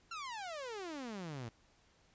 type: exponential sweep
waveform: sawtooth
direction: down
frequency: 1396.9 to 110 Hz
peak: -38 dBFS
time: 0.11-1.49 s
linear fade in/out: 5 ms
effects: pink hiss -69 dBFS RMS until 2.14 s + resampled to 16000 Hz